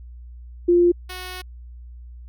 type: tone pair in turn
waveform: sine / 5% pulse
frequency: 349.2 / 366.9 Hz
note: F4 / F#4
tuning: 0 / -15 cents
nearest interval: minor second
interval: 85 cents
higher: second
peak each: -12 / -21 dBFS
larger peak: first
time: 0.68-0.92 / 1.09-1.42 s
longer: second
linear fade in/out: 10 ms
effects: added 60 Hz sine -37 dBFS peak until 2.28 s